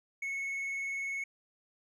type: tone with vibrato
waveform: triangle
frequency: 2200 Hz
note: C#7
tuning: 14 cents flat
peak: -32 dBFS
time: 0.22-1.24 s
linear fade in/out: 5 ms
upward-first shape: triangle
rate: 20 Hz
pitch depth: 23 cents each way
effects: resampled to 24000 Hz